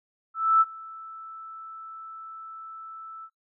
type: tone with ADSR envelope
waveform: sine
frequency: 1318.5 Hz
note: E6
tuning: in tune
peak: -14 dBFS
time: 0.34-3.3 s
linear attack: 270 ms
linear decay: 35 ms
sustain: -24 dB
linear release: 61 ms
effects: noise-tail reverb RT60 0.1 s tail -18 dB re dry